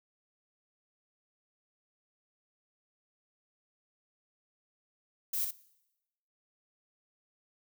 violet noise with echo, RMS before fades -33 dBFS, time 5.33-5.45 s, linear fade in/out 5 ms, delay 60 ms, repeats 1, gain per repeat -4 dB, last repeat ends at 5.51 s, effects noise-tail reverb RT60 0.9 s tail -20 dB re dry

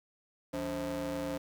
35% pulse ring-modulated tone, 120 Hz, B2, 49 cents flat, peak -29 dBFS, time 0.53-1.38 s, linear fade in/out 10 ms, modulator 406 Hz, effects 10-bit

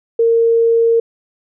sine tone, 460 Hz, A#4, 23 cents flat, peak -9 dBFS, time 0.19-1 s, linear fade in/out 5 ms, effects none

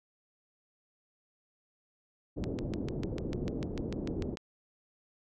white low-pass noise, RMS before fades -36 dBFS, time 2.36-4.36 s, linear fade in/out 20 ms, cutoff 400 Hz, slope 24 dB/octave
click train, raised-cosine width 0.2 ms, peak -24 dBFS, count 14, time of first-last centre 2.44-4.372 s, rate 6.73 Hz
effects none

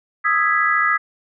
sine chord, E major seventh, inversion third, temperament equal, 1244.5 / 1318.5 / 1661.2 / 1975.5 Hz, D#6 / E6 / G#6 / B6, 0 / 0 / 0 / 0 cents, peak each -19 / -23 / -20 / -20 dBFS, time 0.24-0.98 s, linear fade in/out 20 ms, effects none

